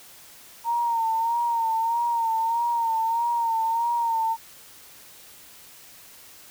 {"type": "tone with vibrato", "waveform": "sine", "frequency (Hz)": 921, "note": "A#5", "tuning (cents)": -21, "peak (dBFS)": -21, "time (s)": [0.64, 4.37], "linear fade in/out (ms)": 50, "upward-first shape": "sine", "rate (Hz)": 1.6, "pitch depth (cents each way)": 49, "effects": ["white hiss -48 dBFS RMS until 6.5 s"]}